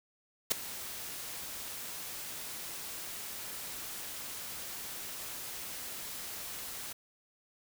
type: noise with ADSR envelope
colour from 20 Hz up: white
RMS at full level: -25 dBFS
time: 0.5-6.93 s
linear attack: 17 ms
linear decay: 6 ms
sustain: -17 dB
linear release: 7 ms
effects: none